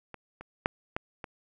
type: clicks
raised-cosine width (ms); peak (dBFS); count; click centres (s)
0.5; -26 / -28 / -9 / -15 / -23; 5; 0.143 / 0.41 / 0.659 / 0.965 / 1.242
effects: none